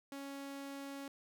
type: tone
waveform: sawtooth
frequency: 277.4 Hz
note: C#4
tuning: 1 cent sharp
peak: -40 dBFS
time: 0.12-1.08 s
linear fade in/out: 2 ms
effects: none